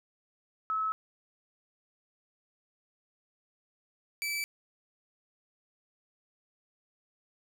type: tone pair in turn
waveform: sine / sawtooth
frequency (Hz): 1295 / 2312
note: E6 / D7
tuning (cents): -31 / -28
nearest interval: minor seventh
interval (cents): 1003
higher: second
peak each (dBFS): -28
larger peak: neither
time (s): 0.7-0.92 / 4.22-4.44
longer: neither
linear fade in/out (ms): 0
effects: none